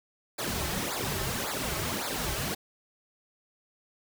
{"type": "noise with flanger", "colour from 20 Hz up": "pink", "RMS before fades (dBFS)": -32, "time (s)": [0.38, 2.55], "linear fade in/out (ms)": 10, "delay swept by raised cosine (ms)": [0.33, 4.23], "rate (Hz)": 1.8, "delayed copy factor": -0.95, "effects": []}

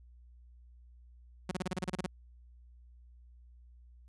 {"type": "tone bursts", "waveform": "sawtooth", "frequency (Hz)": 183.7, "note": "F#3", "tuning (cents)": -12, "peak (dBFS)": -28, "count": 11, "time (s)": [1.49, 2.064], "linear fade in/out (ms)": 5, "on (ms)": 24, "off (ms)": 31, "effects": ["added 60 Hz sine -54 dBFS peak until 4.08 s", "resampled to 24000 Hz"]}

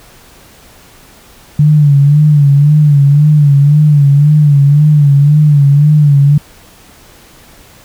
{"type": "tone with vibrato", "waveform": "sine", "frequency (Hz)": 145.9, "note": "D3", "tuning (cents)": -11, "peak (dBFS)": -3, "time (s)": [1.59, 6.38], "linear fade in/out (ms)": 5, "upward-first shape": "sine", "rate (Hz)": 1.9, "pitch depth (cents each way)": 71, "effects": ["pink hiss -40 dBFS RMS until 7.84 s"]}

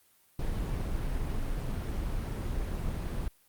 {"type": "noise", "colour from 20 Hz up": "brown", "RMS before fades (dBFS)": -32, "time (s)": [0.39, 3.28], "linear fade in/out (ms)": 2, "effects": ["white hiss -65 dBFS RMS until 3.48 s", "Opus 32 kbps"]}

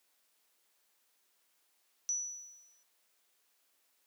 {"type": "tone with exponential decay", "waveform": "sine", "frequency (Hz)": 5920, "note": "F#8", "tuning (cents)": 0, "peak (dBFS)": -29, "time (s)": [2.09, 2.83], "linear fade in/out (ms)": 0, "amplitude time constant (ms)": 160, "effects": ["white hiss -74 dBFS RMS until 4.06 s", "high-pass 300 Hz 12 dB/octave"]}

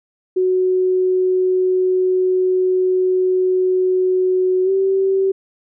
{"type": "tone with pitch glide", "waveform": "sine", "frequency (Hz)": [370, 385.3], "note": ["F#4", "G4"], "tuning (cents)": [0, -30], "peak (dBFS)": -13, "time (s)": [0.36, 5.32], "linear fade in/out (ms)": 10, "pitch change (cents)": 70, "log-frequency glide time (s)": [4.64, 4.7], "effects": []}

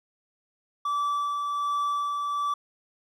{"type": "tone with tremolo", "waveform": "triangle", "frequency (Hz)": 1158, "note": "D6", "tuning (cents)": -25, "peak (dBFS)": -22, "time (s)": [0.85, 2.54], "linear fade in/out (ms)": 5, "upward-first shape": "sine", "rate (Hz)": 1.3, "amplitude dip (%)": 30, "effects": []}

